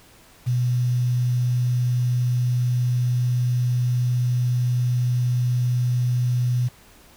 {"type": "tone with quantisation", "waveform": "sine", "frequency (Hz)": 123.47, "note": "B2", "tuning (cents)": 0, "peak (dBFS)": -18, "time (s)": [0.46, 6.69], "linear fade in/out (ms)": 20, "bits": 7, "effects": ["pink hiss -51 dBFS RMS until 7.16 s"]}